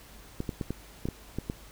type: clicks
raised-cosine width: 3 ms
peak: -18 dBFS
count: 8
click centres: 0.404 / 0.492 / 0.612 / 0.706 / 1.055 / 1.087 / 1.386 / 1.499 s
effects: added 50 Hz sine -53 dBFS peak until 1.71 s + pink hiss -52 dBFS RMS until 1.71 s